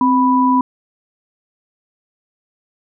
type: tone pair together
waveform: sine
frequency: 260.1 / 987.8 Hz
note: C4 / B5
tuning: -10 / 0 cents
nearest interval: octave + major seventh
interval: 2310 cents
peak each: -13 dBFS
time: 0.01-0.61 s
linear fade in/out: 2 ms
effects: none